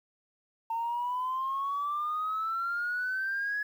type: exponential sweep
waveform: sine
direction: up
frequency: 905 to 1692 Hz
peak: -28 dBFS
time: 0.7-3.63 s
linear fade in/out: 5 ms
effects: tanh soft clip ceiling -25 dBFS + 10-bit